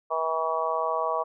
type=harmonic tone; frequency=161.4 Hz; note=E3; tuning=36 cents flat; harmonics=3 / 4 / 5 / 6 / 7; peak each=-32 / -29 / -34 / -31 / -29 dBFS; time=0.1-1.24 s; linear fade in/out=20 ms; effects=none

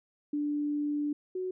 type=tone pair in turn; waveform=sine; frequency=293.7 / 370 Hz; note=D4 / F#4; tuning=0 / 0 cents; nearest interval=major third; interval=400 cents; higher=second; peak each=-28 / -31 dBFS; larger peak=first; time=0.33-1.13 / 1.35-1.51 s; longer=first; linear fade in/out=5 ms; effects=none

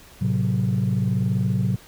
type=chord; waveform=sine; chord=F# diminished; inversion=first; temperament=equal; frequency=110 / 130.81 / 185 Hz; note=A2 / C3 / F#3; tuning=0 / 0 / 0 cents; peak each=-22 dBFS; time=0.21-1.76 s; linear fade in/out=10 ms; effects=tanh soft clip ceiling -14 dBFS + pink hiss -48 dBFS RMS until 1.87 s

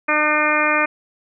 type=harmonic tone; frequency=302.3 Hz; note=D#4; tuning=50 cents flat; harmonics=1 / 2 / 3 / 4 / 5 / 6 / 7 / 8; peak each=-26 / -23 / -26 / -21 / -23 / -24 / -24 / -21 dBFS; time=0.08-0.86 s; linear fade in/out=10 ms; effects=none

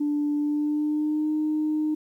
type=tone with pitch glide; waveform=sine; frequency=293.7 to 306.7 Hz; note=D4 to D#4; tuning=0 to -25 cents; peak=-21 dBFS; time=0-1.95 s; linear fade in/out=10 ms; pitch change=+75 cents; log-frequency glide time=0.36-1.31 s; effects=tanh soft clip ceiling -18 dBFS + 10-bit

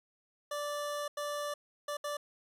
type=tone bursts at uneven times; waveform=25% pulse; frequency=585 Hz; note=D5; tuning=7 cents flat; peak=-31 dBFS; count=4; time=0.51-1.08 / 1.17-1.54 / 1.88-1.97 / 2.04-2.17 s; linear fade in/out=5 ms; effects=resampled to 32000 Hz

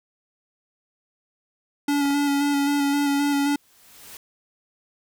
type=tone with vibrato; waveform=square; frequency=284.4 Hz; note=C#4; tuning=45 cents sharp; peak=-20 dBFS; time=1.88-3.56 s; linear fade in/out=5 ms; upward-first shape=square; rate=3.8 Hz; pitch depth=17 cents each way
type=clicks; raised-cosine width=0.5 ms; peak=-24 dBFS; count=2; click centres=2.056 / 2.106 s
type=noise with exponential growth; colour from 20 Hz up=white; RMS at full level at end=-40 dBFS; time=3.15-4.17 s; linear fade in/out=1 ms; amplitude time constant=220 ms
effects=none

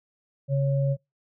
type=tone pair together; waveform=sine; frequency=138.1 / 552.4 Hz; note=C#3 / C#5; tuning=-6 / -6 cents; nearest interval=2 octaves; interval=2400 cents; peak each=-21 / -29 dBFS; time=0.48-0.97 s; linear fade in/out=50 ms; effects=noise-tail reverb RT60 0.2 s tail -26 dB re dry

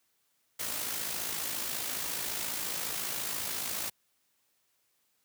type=noise with amplitude modulation; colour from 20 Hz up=white; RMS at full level=-33 dBFS; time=0.59-3.9 s; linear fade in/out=10 ms; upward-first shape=sine; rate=54.5 Hz; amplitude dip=45%; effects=white hiss -74 dBFS RMS until 5.24 s + high-pass 80 Hz 12 dB/octave

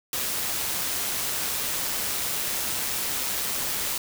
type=noise with amplitude modulation; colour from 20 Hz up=white; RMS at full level=-27 dBFS; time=0.13-3.98 s; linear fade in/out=2 ms; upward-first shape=sine; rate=135 Hz; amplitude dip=25%; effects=none

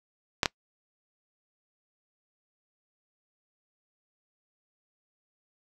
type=clicks; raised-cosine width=0.2 ms; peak=-5 dBFS; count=2; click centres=0.432 / 0.458 s; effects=noise-tail reverb RT60 0.1 s tail -24 dB re dry

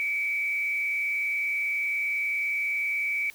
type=tone with frequency modulation; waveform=sine; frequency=2289 Hz; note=D7; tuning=45 cents flat; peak=-25 dBFS; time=0-3.3 s; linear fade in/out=0 ms; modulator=108 Hz; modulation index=0.54; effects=white hiss -52 dBFS RMS until 3.34 s

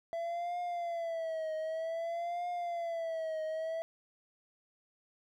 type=tone with vibrato; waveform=triangle; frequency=667 Hz; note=E5; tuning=20 cents sharp; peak=-32 dBFS; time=0.13-3.82 s; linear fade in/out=0 ms; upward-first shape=triangle; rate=0.53 Hz; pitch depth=110 cents each way; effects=none

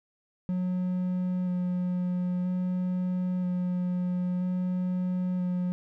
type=tone with vibrato; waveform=triangle; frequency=180.9 Hz; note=F#3; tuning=39 cents flat; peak=-24 dBFS; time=0.49-5.72 s; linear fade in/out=0 ms; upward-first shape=square; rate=0.51 Hz; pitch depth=10 cents each way; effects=none

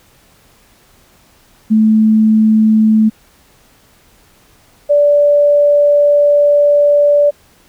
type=tone pair in turn; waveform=sine; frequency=218 / 581.7 Hz; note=A3 / D5; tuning=-16 / -17 cents; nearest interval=octave + perfect fourth; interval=1699 cents; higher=second; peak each=-6 dBFS; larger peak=neither; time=1.7-3.1 / 4.89-7.31 s; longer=second; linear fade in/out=20 ms; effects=pink hiss -49 dBFS RMS until 7.68 s

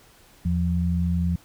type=tone pair together; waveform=sine; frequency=81.87 / 173.9 Hz; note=E2 / F3; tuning=-11 / -7 cents; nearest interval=octave + minor second; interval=1304 cents; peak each=-23 dBFS; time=0.45-1.36 s; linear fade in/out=5 ms; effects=pink hiss -54 dBFS RMS until 1.44 s

